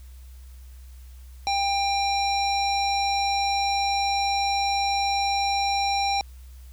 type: tone with low-pass filter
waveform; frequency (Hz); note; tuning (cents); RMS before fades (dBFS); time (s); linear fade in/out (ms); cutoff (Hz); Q
square; 796; G5; +26; -24; 1.47-6.21; 0; 5200; 3.4
effects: added 63 Hz sine -41 dBFS peak until 6.72 s + white hiss -58 dBFS RMS until 6.72 s